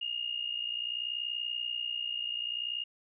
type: tone with amplitude modulation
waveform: sine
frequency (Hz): 2841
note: F7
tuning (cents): +29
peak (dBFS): -29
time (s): 0.01-2.84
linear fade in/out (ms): 10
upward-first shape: sine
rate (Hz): 60.6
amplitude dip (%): 75
effects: none